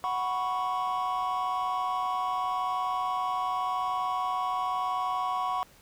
triangle chord, F# suspended fourth, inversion none, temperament equal, 740 / 987.8 / 1108.7 Hz, F#5 / B5 / C#6, 0 / 0 / 0 cents, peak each -29 / -30 / -28 dBFS, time 0.04-5.63 s, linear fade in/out 0 ms, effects tanh soft clip ceiling -20 dBFS + pink hiss -57 dBFS RMS until 5.81 s

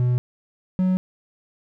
triangle tone pair in turn, 123.6 / 185.19 Hz, B2 / F#3, +2 / +2 cents, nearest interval perfect fifth, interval 700 cents, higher second, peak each -15 dBFS, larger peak neither, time 0-0.18 / 0.79-0.97 s, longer neither, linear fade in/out 0 ms, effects none

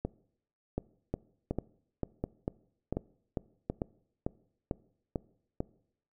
two click trains, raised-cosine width 2 ms, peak -18 / -18 dBFS, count 6 / 11, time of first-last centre 0.05-3.7 / 1.14-5.604 s, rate 1.37 / 2.24 Hz, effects noise-tail reverb RT60 0.7 s tail -22 dB re dry

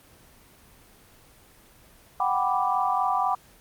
sine chord, G major seventh, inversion third, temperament equal, 740 / 784 / 987.8 / 1174.7 Hz, F#5 / G5 / B5 / D6, 0 / 0 / 0 / 0 cents, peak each -27 dBFS, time 2.2-3.35 s, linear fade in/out 2 ms, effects pink hiss -54 dBFS RMS until 3.6 s + Opus 24 kbps

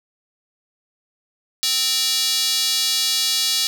square tone with high-pass filter, 260 Hz, C4, 11 cents flat, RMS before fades -20 dBFS, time 1.63-3.67 s, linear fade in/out 0 ms, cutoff 4100 Hz, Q 2.5, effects 8-bit

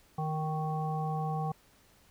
harmonic tone with a mistuned harmonic, 155.56 Hz, D#3, in tune, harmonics 1 / 3 / 5 / 7, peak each -32 / -42 / -35 / -42 dBFS, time 0.18-1.52 s, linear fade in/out 5 ms, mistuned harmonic 7, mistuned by +25 cents, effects pink hiss -63 dBFS RMS until 2.1 s

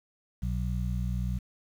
harmonic tone, 60.9 Hz, B1, 24 cents flat, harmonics 1 / 2 / 3, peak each -30 / -33 / -35 dBFS, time 0.42-1.39 s, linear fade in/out 10 ms, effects 9-bit

